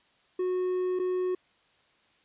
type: tone with dropouts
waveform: triangle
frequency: 366.1 Hz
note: F#4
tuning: 18 cents flat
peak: -24 dBFS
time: 0.39-1.35 s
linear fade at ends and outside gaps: 5 ms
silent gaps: 0.991-0.996 s
effects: white hiss -65 dBFS RMS until 2.24 s + resampled to 8000 Hz

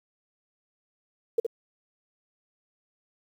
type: tone with echo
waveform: sine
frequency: 460 Hz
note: A#4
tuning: 23 cents flat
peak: -18 dBFS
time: 1.38-1.4 s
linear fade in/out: 5 ms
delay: 66 ms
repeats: 1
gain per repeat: -6 dB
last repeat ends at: 1.466 s
effects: 9-bit

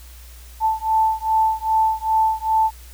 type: beating tone pair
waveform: sine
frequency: 880 / 882.5 Hz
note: A5 / A5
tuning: 0 / +5 cents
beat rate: 2.5 Hz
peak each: -19 dBFS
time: 0.6-2.71 s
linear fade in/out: 50 ms
effects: added 60 Hz sine -39 dBFS peak until 2.93 s + white hiss -47 dBFS RMS until 2.93 s

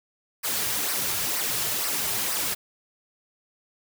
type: noise with flanger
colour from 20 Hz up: white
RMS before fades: -27 dBFS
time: 0.43-2.55 s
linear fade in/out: 20 ms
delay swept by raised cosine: 0.28 to 4.08 ms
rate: 2.1 Hz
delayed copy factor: -0.6
effects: none

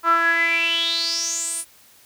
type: tone with band-pass filter sweep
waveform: sawtooth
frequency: 334.1 Hz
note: E4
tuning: 23 cents sharp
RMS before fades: -21 dBFS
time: 0.03-1.65 s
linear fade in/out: 50 ms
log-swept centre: 1200 to 10000 Hz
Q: 9
effects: white hiss -52 dBFS RMS until 2.05 s

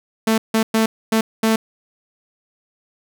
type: tone bursts at uneven times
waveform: sawtooth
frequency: 222.1 Hz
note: A3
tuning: 16 cents sharp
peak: -10 dBFS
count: 5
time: 0.27-0.38 / 0.54-0.63 / 0.74-0.86 / 1.12-1.21 / 1.43-1.56 s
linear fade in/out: 5 ms
effects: none

